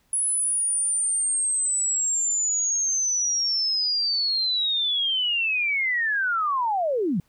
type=linear sweep; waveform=sine; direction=down; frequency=10300 to 148.1 Hz; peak=-21 dBFS; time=0.13-7.2 s; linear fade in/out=2 ms; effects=pink hiss -66 dBFS RMS until 7.28 s